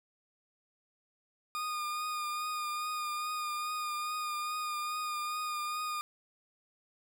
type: tone with vibrato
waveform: 40% pulse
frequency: 1222 Hz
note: D#6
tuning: 32 cents flat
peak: -33 dBFS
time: 1.55-6.01 s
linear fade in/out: 0 ms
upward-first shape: triangle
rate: 2.4 Hz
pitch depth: 27 cents each way
effects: none